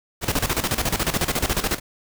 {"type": "noise with tremolo", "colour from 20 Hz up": "pink", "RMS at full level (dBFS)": -21, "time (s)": [0.21, 1.8], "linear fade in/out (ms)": 50, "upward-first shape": "square", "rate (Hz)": 14, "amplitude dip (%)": 75, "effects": []}